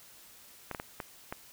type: clicks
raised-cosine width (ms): 0.5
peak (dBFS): -21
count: 5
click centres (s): 0.713 / 0.748 / 0.799 / 1.002 / 1.325
effects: white hiss -55 dBFS RMS until 1.52 s